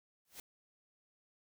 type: noise with exponential growth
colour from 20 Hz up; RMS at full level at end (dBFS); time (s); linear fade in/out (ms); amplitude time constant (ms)
white; -44; 0.25-0.4; 2; 31
effects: none